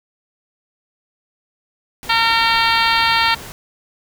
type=noise; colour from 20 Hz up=pink; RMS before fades=-34 dBFS; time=2.03-3.52 s; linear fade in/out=0 ms
type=harmonic tone; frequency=456.9 Hz; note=A#4; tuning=35 cents flat; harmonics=2 / 3 / 4 / 5 / 6 / 7 / 8 / 9 / 10; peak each=-18 / -20 / -21 / -22 / -23 / -23 / -24 / -25 / -25 dBFS; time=2.09-3.35 s; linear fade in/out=10 ms
effects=none